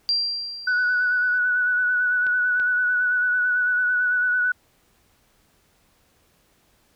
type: tone with exponential decay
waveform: sine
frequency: 4735 Hz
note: D8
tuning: 13 cents sharp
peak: -17 dBFS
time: 0.09-1.38 s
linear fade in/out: 0 ms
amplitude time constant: 280 ms
type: tone with vibrato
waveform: sine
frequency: 1480 Hz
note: F#6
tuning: in tune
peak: -18 dBFS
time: 0.67-4.52 s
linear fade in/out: 5 ms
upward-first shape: sine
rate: 9 Hz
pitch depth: 25 cents each way
type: clicks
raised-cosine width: 0.3 ms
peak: -22 dBFS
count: 2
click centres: 2.267 / 2.599 s
effects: pink hiss -62 dBFS RMS until 6.95 s